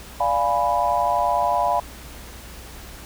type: chord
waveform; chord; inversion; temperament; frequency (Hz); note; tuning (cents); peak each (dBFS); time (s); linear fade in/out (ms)
sine; D diminished seventh; none; equal; 587.3 / 698.5 / 830.6 / 987.8; D5 / F5 / Ab5 / Cb6; 0 / 0 / 0 / 0; -26 / -22 / -24 / -22; 0.2-1.8; 5
effects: added 60 Hz sine -41 dBFS peak until 3.05 s + pink hiss -41 dBFS RMS until 3.05 s